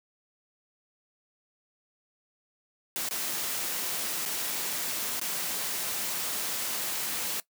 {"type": "noise with dropouts", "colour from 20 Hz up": "white", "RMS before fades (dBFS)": -32, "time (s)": [2.96, 7.4], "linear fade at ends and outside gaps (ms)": 0, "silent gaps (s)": [[3.088, 3.11], [4.253, 4.26], [5.196, 5.214]], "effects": ["noise-tail reverb RT60 0.1 s tail -19 dB re dry", "high-pass 150 Hz 12 dB/octave"]}